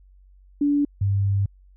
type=tone pair in turn; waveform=sine; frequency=288.3 / 99.14 Hz; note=D4 / G2; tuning=-32 / +20 cents; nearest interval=octave + tritone; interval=1848 cents; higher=first; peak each=-17 / -18 dBFS; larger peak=first; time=0.61-0.85 / 1.01-1.46 s; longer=second; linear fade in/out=5 ms; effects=added 47 Hz sine -49 dBFS peak until 1.76 s